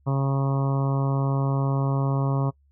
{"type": "harmonic tone", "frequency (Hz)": 136.9, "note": "C#3", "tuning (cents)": -21, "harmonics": [1, 2, 3, 4, 5, 6, 7, 8, 9], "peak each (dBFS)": [-21, -31, -35, -35, -37, -41, -36, -37, -43], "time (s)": [0.06, 2.51], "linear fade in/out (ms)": 20, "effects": ["noise-tail reverb RT60 0.1 s tail -24 dB re dry", "added 70 Hz sine -58 dBFS peak until 2.71 s"]}